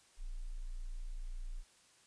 sine tone, 29.14 Hz, A#0, in tune, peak -39 dBFS, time 0.17-1.64 s, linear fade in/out 50 ms, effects white hiss -66 dBFS RMS until 2.06 s + resampled to 22050 Hz

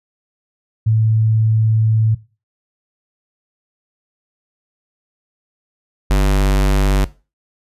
sine / square tone pair in turn, 110.4 / 48.92 Hz, A2 / G1, +6 / -3 cents, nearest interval octave + major second, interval 1409 cents, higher first, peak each -11 dBFS, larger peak neither, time 0.86-2.15 / 6.1-7.05 s, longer first, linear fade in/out 10 ms, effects noise-tail reverb RT60 0.3 s tail -18 dB re dry + resampled to 32000 Hz

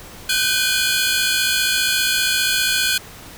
sawtooth tone cluster, 1498 / 1553 / 2455 / 3370 / 4241 Hz, F#6 / G6 / D#7 / G#7 / C8, +21 / -17 / -24 / +25 / +23 cents, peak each -20 dBFS, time 0.29-2.98 s, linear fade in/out 5 ms, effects pink hiss -39 dBFS RMS until 3.37 s

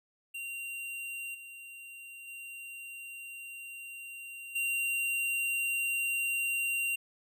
square tone with level steps, 2765 Hz, F7, 18 cents flat, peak -38 / -46 / -43 / -30 dBFS, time 0.34-6.96 s, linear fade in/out 10 ms, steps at 1.34 / 2.27 / 4.55 s, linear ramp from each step 10 ms, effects none

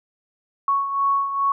sine beating tone pair, 1108.7 / 1111.1 Hz, C#6 / C#6, 0 / +4 cents, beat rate 2.4 Hz, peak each -19 / -26 dBFS, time 0.68-1.52 s, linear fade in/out 2 ms, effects none

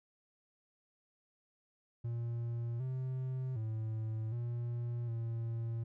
triangle tone with pitch steps, 117.6 / 129.7 / 110.3 / 119.2 / 115.1 Hz, A#2 / C3 / A2 / A#2 / A#2, +16 / -15 / +5 / +39 / -22 cents, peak -33 dBFS, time 2.04-5.84 s, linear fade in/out 10 ms, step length 760 ms, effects none

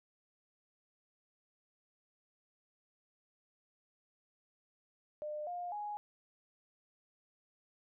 sine tone with pitch steps, 602 / 707.7 / 831.9 Hz, D5 / F5 / G#5, +43 / +23 / +3 cents, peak -38 dBFS, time 5.22-5.97 s, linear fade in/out 0 ms, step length 250 ms, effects none

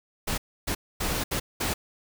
pink noise bursts at uneven times, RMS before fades -28 dBFS, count 5, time 0.27-0.38 / 0.67-0.75 / 1-1.24 / 1.31-1.4 / 1.6-1.74 s, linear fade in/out 10 ms, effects none

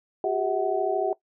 sine tone cluster, 368.9 / 402.1 / 648 / 747 Hz, F#4 / G4 / E5 / F#5, -5 / +44 / -30 / +16 cents, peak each -28 dBFS, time 0.24-1.13 s, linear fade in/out 2 ms, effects noise-tail reverb RT60 0.1 s tail -18 dB re dry

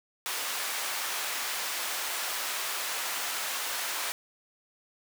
pink high-pass noise, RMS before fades -33 dBFS, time 0.26-4.12 s, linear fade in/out 0 ms, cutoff 960 Hz, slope 12 dB/octave, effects none

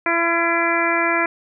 harmonic tone with a mistuned harmonic, 336.8 Hz, E4, 37 cents sharp, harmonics 1 / 2 / 3 / 4 / 5 / 6 / 7, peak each -24 / -24 / -24 / -24 / -24 / -24 / -24 dBFS, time 0.06-1.26 s, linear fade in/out 2 ms, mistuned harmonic 4, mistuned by +18 cents, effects none

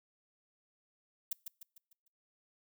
violet noise with echo, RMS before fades -35 dBFS, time 1.31-1.33 s, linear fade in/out 5 ms, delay 150 ms, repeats 5, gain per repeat -7 dB, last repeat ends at 2.08 s, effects noise-tail reverb RT60 0.5 s tail -26 dB re dry

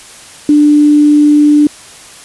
sine tone with quantisation, 295.8 Hz, D4, 13 cents sharp, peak -3 dBFS, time 0.49-1.67 s, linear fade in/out 2 ms, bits 5, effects white hiss -34 dBFS RMS until 2.24 s + resampled to 24000 Hz

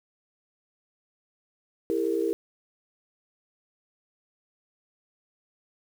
sine tone cluster, 331.6 / 402.8 / 461.2 Hz, E4 / G4 / A#4, +10 / +47 / -19 cents, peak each -28 dBFS, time 1.9-2.33 s, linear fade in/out 0 ms, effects 8-bit

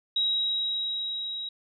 sine tone with level ramp, 3832 Hz, A#7, 47 cents sharp, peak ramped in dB -22 to -32 dBFS, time 0.16-1.49 s, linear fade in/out 5 ms, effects none

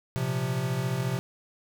square chord, Bb suspended second, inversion none, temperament equal, 116.54 / 130.81 / 174.61 Hz, Bb2 / C3 / F3, 0 / 0 / 0 cents, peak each -35 / -29 / -34 dBFS, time 0.16-1.19 s, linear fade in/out 0 ms, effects none

